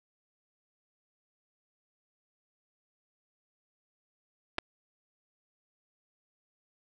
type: clicks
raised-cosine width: 0.3 ms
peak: -15 dBFS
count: 2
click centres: 4.583 / 4.586 s
effects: none

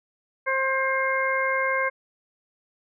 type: harmonic tone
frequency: 531 Hz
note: C5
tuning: 25 cents sharp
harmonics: 1 / 2 / 3 / 4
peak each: -27 / -27 / -27 / -27 dBFS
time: 0.46-1.9 s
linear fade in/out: 20 ms
effects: none

